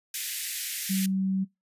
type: high-pass noise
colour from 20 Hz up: white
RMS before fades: -32 dBFS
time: 0.14-1.06 s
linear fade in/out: 2 ms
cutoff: 1700 Hz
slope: 48 dB/octave
type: tone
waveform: sine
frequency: 191.1 Hz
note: G3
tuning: 44 cents flat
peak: -24 dBFS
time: 0.89-1.45 s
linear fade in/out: 20 ms
effects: noise-tail reverb RT60 0.2 s tail -23 dB re dry + resampled to 32000 Hz